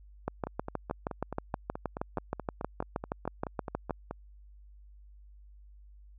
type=two click trains; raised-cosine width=1 ms; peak=-17 / -22 dBFS; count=24 / 18; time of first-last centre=0.28-3.908 / 0.47-4.11 s; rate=6.34 / 4.67 Hz; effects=added 50 Hz sine -51 dBFS peak until 6.18 s